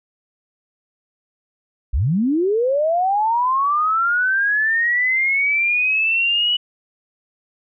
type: linear sweep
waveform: sine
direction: up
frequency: 46.25 to 2960 Hz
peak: -15 dBFS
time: 1.93-6.57 s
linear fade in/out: 10 ms
effects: none